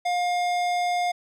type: tone with tanh clipping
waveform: sine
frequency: 710 Hz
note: F5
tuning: 28 cents sharp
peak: -24 dBFS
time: 0.05-1.12 s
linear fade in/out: 10 ms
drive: 18 dB
effects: none